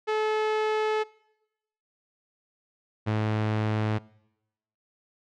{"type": "tone pair in turn", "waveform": "sawtooth", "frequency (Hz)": [431.6, 107.9], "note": ["A4", "A2"], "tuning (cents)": [-33, -33], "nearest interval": "2 octaves", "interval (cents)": 2400, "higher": "first", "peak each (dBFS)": -20, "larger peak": "neither", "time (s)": [[0.07, 1.04], [3.06, 3.99]], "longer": "first", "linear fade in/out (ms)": 20, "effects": ["noise-tail reverb RT60 0.9 s tail -23 dB re dry", "low-pass 3000 Hz 12 dB/octave"]}